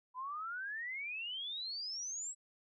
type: exponential sweep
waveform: sine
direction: up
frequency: 987.8 to 7902 Hz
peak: -39 dBFS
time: 0.14-2.35 s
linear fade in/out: 50 ms
effects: none